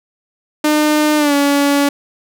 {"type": "tone with pitch glide", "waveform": "sawtooth", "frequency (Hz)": [302.5, 283.9], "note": ["D#4", "C#4"], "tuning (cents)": [-49, 41], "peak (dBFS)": -7, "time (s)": [0.64, 1.89], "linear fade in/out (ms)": 5, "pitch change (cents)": -110, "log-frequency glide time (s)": [1.17, 1.34], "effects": []}